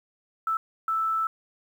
sine tone bursts at uneven times, 1318.5 Hz, E6, in tune, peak -23 dBFS, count 2, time 0.47-0.57 / 0.88-1.27 s, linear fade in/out 2 ms, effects 9-bit

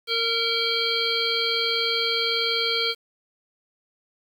harmonic tone with a mistuned harmonic, 460.3 Hz, A#4, 22 cents flat, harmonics 1 / 3 / 5 / 7 / 9 / 10, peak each -29 / -31 / -29 / -26 / -29 / -29 dBFS, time 0.07-2.95 s, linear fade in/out 50 ms, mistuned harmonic 10, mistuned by -18 cents, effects 8-bit

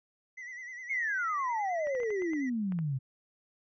triangle tone with vibrato, 1986 Hz, B6, 9 cents sharp, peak -39 dBFS, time 0.37-2.5 s, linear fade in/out 10 ms, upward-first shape sine, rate 9.8 Hz, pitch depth 67 cents each way
sine exponential sweep, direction down, 2234 to 126.6 Hz, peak -29 dBFS, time 0.89-2.99 s, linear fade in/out 20 ms
clicks, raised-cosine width 0.5 ms, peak -32 dBFS, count 9, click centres 1.871 / 1.951 / 2.002 / 2.033 / 2.105 / 2.221 / 2.334 / 2.722 / 2.789 s
effects resampled to 16000 Hz

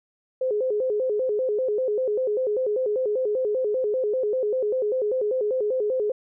sine tone with vibrato, 465.3 Hz, A#4, 3 cents flat, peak -21 dBFS, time 0.41-6.12 s, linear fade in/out 5 ms, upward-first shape square, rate 5.1 Hz, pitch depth 180 cents each way, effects none

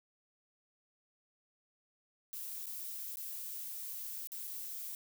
violet noise with dropouts, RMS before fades -43 dBFS, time 2.33-4.95 s, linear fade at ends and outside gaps 0 ms, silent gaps 2.658-2.667 / 3.157-3.171 / 4.272-4.319 / 4.471-4.475 s, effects none

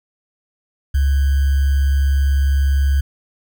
sine tone with sample-and-hold, 69.1 Hz, C#2, 5 cents flat, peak -12 dBFS, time 0.94-3.01 s, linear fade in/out 10 ms, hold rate 1575 Hz, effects none

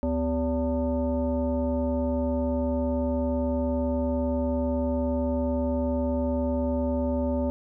sine tone with frequency modulation, 250.9 Hz, B3, 28 cents sharp, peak -23 dBFS, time 0.03-7.5 s, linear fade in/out 0 ms, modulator 322 Hz, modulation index 1.2, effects none

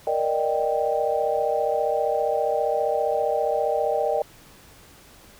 sine chord, Eb major seventh, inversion second, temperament equal, 466.2 / 587.3 / 622.3 / 784 Hz, Bb4 / D5 / Eb5 / G5, 0 / 0 / 0 / 0 cents, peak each -26 dBFS, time 0.07-4.22 s, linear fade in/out 2 ms, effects pink hiss -50 dBFS RMS until 5.39 s

